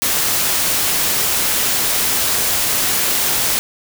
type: noise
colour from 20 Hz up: white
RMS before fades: -17 dBFS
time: 0.02-3.59 s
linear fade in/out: 0 ms
effects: none